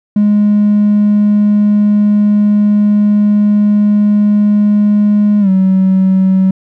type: tone with pitch glide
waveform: triangle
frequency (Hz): 207.7 to 189.36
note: G#3 to F#3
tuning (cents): 0 to +40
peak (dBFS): -3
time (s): 0.16-6.51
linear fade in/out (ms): 5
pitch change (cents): -160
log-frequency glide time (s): 5.4-5.49
effects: tanh soft clip ceiling -2 dBFS